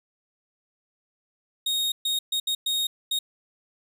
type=tone bursts at uneven times; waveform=40% pulse; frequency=3729 Hz; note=A#7; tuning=in tune; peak=-22 dBFS; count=6; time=1.66-1.92 / 2.05-2.19 / 2.32-2.4 / 2.47-2.55 / 2.66-2.87 / 3.11-3.19 s; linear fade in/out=5 ms; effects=none